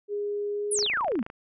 sine tone with pitch glide, 410.9 to 415.4 Hz, G#4 to G#4, -18 to 0 cents, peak -27 dBFS, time 0.08-0.88 s, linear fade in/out 50 ms, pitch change +18 cents, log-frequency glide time 0.52-0.75 s
sine exponential sweep, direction down, 11110 to 200.2 Hz, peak -24 dBFS, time 0.71-1.23 s, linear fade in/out 10 ms
click train, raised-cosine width 0.5 ms, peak -25 dBFS, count 15, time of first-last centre 0.79-1.301 s, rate 27.4 Hz
effects none

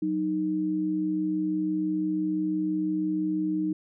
sine tone pair together, 184.74 / 310.7 Hz, F#3 / D#4, -2 / -2 cents, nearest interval major sixth, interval 900 cents, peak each -32 / -25 dBFS, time 0.02-3.73 s, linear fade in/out 5 ms, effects none

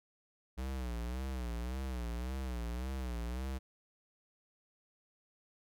square tone with vibrato, 62 Hz, B1, 7 cents sharp, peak -37 dBFS, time 0.57-3.59 s, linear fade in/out 20 ms, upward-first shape sine, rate 1.8 Hz, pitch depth 120 cents each way, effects none

